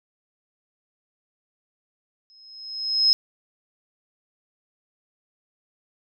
sine tone with exponential growth, 5140 Hz, E8, 45 cents flat, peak -12 dBFS, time 2.3-3.13 s, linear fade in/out 0 ms, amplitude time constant 180 ms, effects none

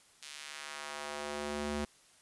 square tone with high-pass filter sweep, 73.42 Hz, D2, in tune, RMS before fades -40 dBFS, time 0.22-1.85 s, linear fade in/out 5 ms, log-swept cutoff 3300 to 160 Hz, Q 0.85, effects white hiss -63 dBFS RMS until 2.21 s + resampled to 24000 Hz

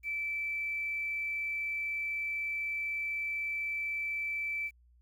sine tone with quantisation, 2322 Hz, D7, 20 cents flat, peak -32 dBFS, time 0.03-4.71 s, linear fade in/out 50 ms, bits 10, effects added 60 Hz sine -60 dBFS peak until 5.01 s

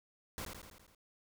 pink noise with echo, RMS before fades -42 dBFS, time 0.38-0.45 s, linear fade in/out 0 ms, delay 83 ms, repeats 6, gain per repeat -4 dB, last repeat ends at 0.948 s, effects none

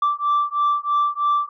sine beating tone pair, 1168 / 1171.1 Hz, D6 / D6, -10 / -5 cents, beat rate 3.1 Hz, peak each -19 dBFS, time 0.02-1.49 s, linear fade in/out 5 ms, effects tanh soft clip ceiling -13 dBFS

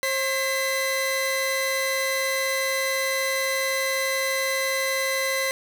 sawtooth tone pair together, 534.7 / 2027 Hz, C5 / B6, +37 / +45 cents, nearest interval octave + major seventh, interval 2308 cents, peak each -22 dBFS, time 0.03-5.51 s, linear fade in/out 0 ms, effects none

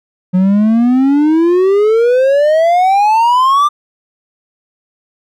triangle exponential sweep, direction up, 180 to 1200 Hz, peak -5 dBFS, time 0.33-3.69 s, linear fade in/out 20 ms, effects none

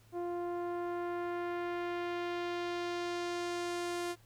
sawtooth tone with low-pass filter sweep, 349.2 Hz, F4, in tune, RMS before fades -37 dBFS, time 0.12-4.16 s, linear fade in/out 50 ms, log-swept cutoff 740 to 11000 Hz, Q 0.95, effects added 110 Hz sine -61 dBFS peak until 4.25 s + pink hiss -66 dBFS RMS until 4.25 s

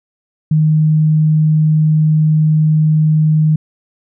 sine tone, 155.1 Hz, D#3, 5 cents flat, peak -8 dBFS, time 0.51-3.56 s, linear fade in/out 5 ms, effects none

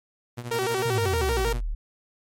sawtooth tone with tremolo, 120.5 Hz, B2, 42 cents flat, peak -26 dBFS, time 0.37-1.61 s, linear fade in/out 10 ms, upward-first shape triangle, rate 12 Hz, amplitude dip 80%
sawtooth tone with vibrato, 420.5 Hz, G#4, 22 cents sharp, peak -20 dBFS, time 0.51-1.53 s, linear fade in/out 5 ms, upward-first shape square, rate 6.4 Hz, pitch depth 170 cents each way
sine exponential sweep, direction down, 129.8 to 34.65 Hz, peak -25 dBFS, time 0.85-1.75 s, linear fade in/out 10 ms
effects MP3 64 kbps

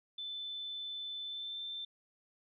sine tone with pitch glide, 3520 to 3557 Hz, A7 to A7, 0 to +18 cents, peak -39 dBFS, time 0.18-1.85 s, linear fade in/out 5 ms, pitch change +18 cents, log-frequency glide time 1.24-1.6 s, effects none

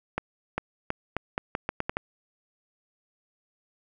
accelerating click train, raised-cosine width 0.5 ms, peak -12 dBFS, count 10, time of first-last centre 0.18-1.969 s, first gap 400 ms, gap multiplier 0.81, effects none

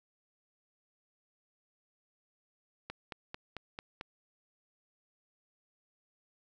click train, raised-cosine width 0.3 ms, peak -24 dBFS, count 6, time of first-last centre 2.9-4.011 s, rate 4.5 Hz, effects none

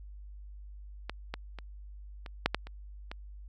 clicks, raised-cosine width 0.3 ms, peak -19 / -19 / -27 / -27 / -8 / -12 / -29 / -23 dBFS, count 8, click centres 1.096 / 1.34 / 1.587 / 2.262 / 2.46 / 2.546 / 2.67 / 3.115 s, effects added 50 Hz sine -44 dBFS peak until 3.48 s

